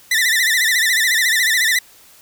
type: tone with vibrato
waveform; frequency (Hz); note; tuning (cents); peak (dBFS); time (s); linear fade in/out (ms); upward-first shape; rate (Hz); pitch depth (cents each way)
sawtooth; 1889; A#6; +22; -10; 0.11-1.79; 5; sine; 14; 130
effects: white hiss -47 dBFS RMS until 2.21 s